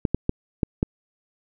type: clicks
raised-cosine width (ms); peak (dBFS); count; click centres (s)
3; -7; 5; 0.052 / 0.146 / 0.294 / 0.632 / 0.829
effects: none